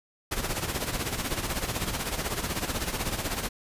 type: noise with tremolo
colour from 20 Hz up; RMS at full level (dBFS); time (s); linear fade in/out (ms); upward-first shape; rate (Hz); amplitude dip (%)
pink; -28; 0.31-3.49; 10; sine; 16; 65
effects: resampled to 32000 Hz